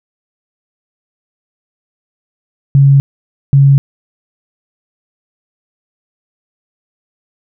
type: tone pair in turn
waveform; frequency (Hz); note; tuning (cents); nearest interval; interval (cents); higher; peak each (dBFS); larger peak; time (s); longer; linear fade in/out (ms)
sine; 138.59 / 138.59; C#3 / C#3; 0 / 0; unison; 0; neither; -3; neither; 2.75-3 / 3.53-3.78; neither; 0
effects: none